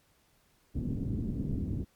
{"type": "low-pass noise", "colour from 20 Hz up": "white", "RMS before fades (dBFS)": -33, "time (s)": [0.74, 1.85], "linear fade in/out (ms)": 20, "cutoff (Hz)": 250, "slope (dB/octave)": 24, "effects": ["pink hiss -68 dBFS RMS until 1.95 s", "MP3 96 kbps"]}